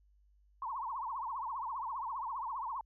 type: tone with vibrato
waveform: sine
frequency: 992 Hz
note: B5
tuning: 7 cents sharp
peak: -36 dBFS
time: 0.62-2.81 s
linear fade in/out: 2 ms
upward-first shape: triangle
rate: 15 Hz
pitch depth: 250 cents each way
effects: added 50 Hz sine -64 dBFS peak until 2.85 s